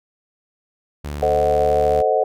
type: tone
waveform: sawtooth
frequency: 73.2 Hz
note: D2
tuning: 5 cents flat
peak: -22 dBFS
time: 1.04-2.02 s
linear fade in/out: 10 ms
type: chord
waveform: sine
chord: A diminished seventh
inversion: none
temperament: equal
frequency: 440 / 523.3 / 622.3 / 740 Hz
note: A4 / C5 / Eb5 / Gb5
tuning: 0 / 0 / 0 / 0 cents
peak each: -20 dBFS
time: 1.22-2.24 s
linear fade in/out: 5 ms
effects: none